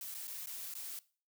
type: noise with dropouts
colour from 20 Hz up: blue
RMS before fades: -44 dBFS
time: 0.01-0.99 s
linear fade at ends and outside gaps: 1 ms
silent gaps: 0.143-0.148 / 0.272-0.278 / 0.459-0.471 / 0.739-0.752 s
effects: noise-tail reverb RT60 0.4 s tail -20 dB re dry